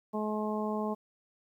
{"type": "harmonic tone", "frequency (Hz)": 213.3, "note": "G#3", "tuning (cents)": 46, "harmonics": [1, 2, 3, 4, 5], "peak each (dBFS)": [-33, -36, -38, -39, -40], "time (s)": [0.13, 0.95], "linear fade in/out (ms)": 20, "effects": ["11-bit"]}